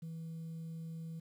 sine tone, 163.2 Hz, E3, 17 cents flat, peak -39 dBFS, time 0.02-1.2 s, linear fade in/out 10 ms, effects tanh soft clip ceiling -40 dBFS + 11-bit

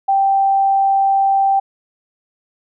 sine tone, 783 Hz, G5, 2 cents flat, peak -11 dBFS, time 0.08-1.6 s, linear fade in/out 10 ms, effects none

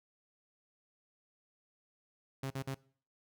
sawtooth tone bursts, 134.7 Hz, C#3, 49 cents flat, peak -32 dBFS, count 3, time 2.43-2.745 s, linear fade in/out 5 ms, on 73 ms, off 48 ms, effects noise-tail reverb RT60 0.5 s tail -22 dB re dry

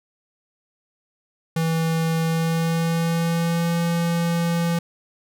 square tone with pitch glide, 163.2 to 169.35 Hz, E3 to E3, -17 to +47 cents, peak -20 dBFS, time 1.56-4.79 s, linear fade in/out 5 ms, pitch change +64 cents, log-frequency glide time 2.23-3.8 s, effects none

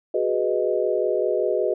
sine chord, G# minor seventh, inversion third, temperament equal, 370 / 415.3 / 493.9 / 622.3 Hz, F#4 / G#4 / B4 / D#5, 0 / 0 / 0 / 0 cents, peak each -25 dBFS, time 0.14-1.74 s, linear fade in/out 5 ms, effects none

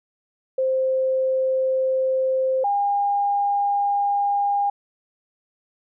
sine tone pair in turn, 523.3 / 808.6 Hz, C5 / G#5, 0 / -46 cents, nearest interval minor sixth, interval 754 cents, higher second, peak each -18 dBFS, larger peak neither, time 0.58-2.64 / 2.64-4.7 s, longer neither, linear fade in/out 5 ms, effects none

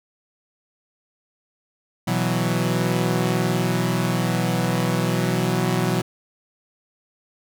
sawtooth chord, B suspended fourth, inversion none, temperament equal, 123.47 / 164.81 / 185 Hz, B2 / E3 / F#3, 0 / 0 / 0 cents, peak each -20 dBFS, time 2.07-6.02 s, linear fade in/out 10 ms, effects none

